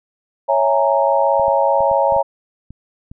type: chord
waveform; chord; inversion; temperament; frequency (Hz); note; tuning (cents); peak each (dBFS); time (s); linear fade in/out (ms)
sine; A# half-diminished seventh; first; equal with one note detuned; 554.4 / 659.3 / 830.6 / 928.6; C#5 / E5 / G#5 / A#5; 0 / 0 / 0 / -7; -16 / -19 / -19 / -18; 0.48-2.23; 20
type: clicks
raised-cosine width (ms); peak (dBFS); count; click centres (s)
5; -23; 8; 1.397 / 1.482 / 1.806 / 1.914 / 2.123 / 2.164 / 2.706 / 3.115
effects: none